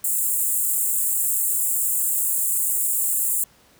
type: high-pass noise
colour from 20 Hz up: pink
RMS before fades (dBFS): -22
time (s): 0.04-3.44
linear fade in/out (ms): 5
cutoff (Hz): 7300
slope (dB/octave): 96
effects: pink hiss -55 dBFS RMS until 3.79 s + high-pass 60 Hz 12 dB/octave